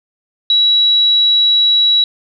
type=tone; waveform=sine; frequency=3900 Hz; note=B7; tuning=23 cents flat; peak=-8 dBFS; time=0.5-2.04 s; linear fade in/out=2 ms; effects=none